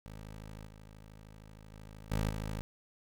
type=tone with level steps; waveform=15% pulse; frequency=53 Hz; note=G#1; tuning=36 cents sharp; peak=-39 / -45 / -42 / -24 / -30 dBFS; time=0.06-2.61 s; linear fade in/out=0 ms; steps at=0.66 / 1.72 / 2.11 / 2.29 s; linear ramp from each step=10 ms; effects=none